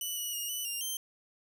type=tone with pitch steps; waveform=10% pulse; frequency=2972 / 2934 / 2853 / 2978 / 2799 / 3130 Hz; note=F#7 / F#7 / F7 / F#7 / F7 / G7; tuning=+7 / -15 / +36 / +11 / +3 / -3 cents; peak=-26 dBFS; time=0.01-0.97 s; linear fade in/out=2 ms; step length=160 ms; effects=none